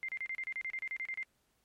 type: tone bursts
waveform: sine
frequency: 2093 Hz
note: C7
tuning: in tune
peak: -35 dBFS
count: 14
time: 0.03-1.229 s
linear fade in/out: 0 ms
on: 55 ms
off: 33 ms
effects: pink hiss -75 dBFS RMS until 1.64 s + MP3 64 kbps